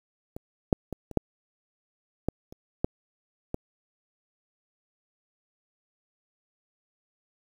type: clicks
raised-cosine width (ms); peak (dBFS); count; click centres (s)
2; -24 / -6 / -20 / -27 / -8 / -12 / -30 / -10 / -16; 9; 0.365 / 0.728 / 0.927 / 1.113 / 1.173 / 2.286 / 2.525 / 2.845 / 3.544
effects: 8-bit